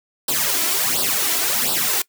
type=noise with flanger; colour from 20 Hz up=white; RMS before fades=-20 dBFS; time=0.28-2.02 s; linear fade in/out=5 ms; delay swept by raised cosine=0.22 to 3.02 ms; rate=1.4 Hz; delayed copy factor=+0.85; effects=noise-tail reverb RT60 0.1 s tail -21 dB re dry + high-pass 150 Hz 12 dB/octave